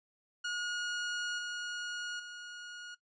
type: tone with level steps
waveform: sawtooth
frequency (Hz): 1442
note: F#6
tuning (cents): -45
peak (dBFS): -30 / -33 / -40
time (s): 0.44-2.95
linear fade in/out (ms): 10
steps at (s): 1.38 / 2.19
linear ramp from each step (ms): 10
effects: noise-tail reverb RT60 0.1 s tail -19 dB re dry + resampled to 16000 Hz